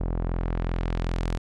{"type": "tone with low-pass filter sweep", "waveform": "sawtooth", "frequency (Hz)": 42.6, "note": "F1", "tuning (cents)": -42, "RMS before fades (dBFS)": -27, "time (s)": [0, 1.38], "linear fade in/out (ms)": 10, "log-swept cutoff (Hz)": [800, 8300], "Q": 0.7, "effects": []}